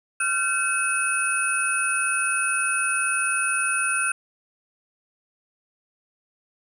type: tone cluster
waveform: sine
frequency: 1379 / 1519 / 2573 / 9440 Hz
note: F6 / F#6 / E7 / D9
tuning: -22 / +45 / -43 / +8 cents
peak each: -26 dBFS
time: 0.2-4.12 s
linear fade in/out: 5 ms
effects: tanh soft clip ceiling -11 dBFS + 9-bit